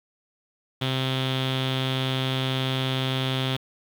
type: tone with low-pass filter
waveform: sawtooth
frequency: 131.3 Hz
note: C3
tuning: 6 cents sharp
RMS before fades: -26 dBFS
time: 0.81-3.57 s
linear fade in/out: 10 ms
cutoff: 3400 Hz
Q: 7.7
effects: 7-bit